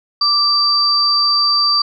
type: tone pair together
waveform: sine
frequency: 1174.7 / 4668 Hz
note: D6 / D8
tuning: 0 / -11 cents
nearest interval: 2 octaves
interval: 2389 cents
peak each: -18 / -12 dBFS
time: 0.21-1.82 s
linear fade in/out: 5 ms
effects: none